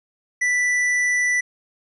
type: tone with tanh clipping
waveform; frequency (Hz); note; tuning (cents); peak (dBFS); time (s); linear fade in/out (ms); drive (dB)
sine; 1975.5; B6; 0; -19; 0.41-1.41; 10; 11
effects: resampled to 24000 Hz